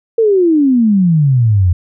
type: exponential sweep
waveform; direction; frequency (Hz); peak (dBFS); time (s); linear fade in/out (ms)
sine; down; 466.2 to 84.5; -7; 0.18-1.73; 5
effects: none